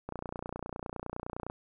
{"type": "click train", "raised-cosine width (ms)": 1, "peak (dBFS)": -23, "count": 43, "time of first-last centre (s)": [0.09, 1.499], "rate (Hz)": 29.8, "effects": []}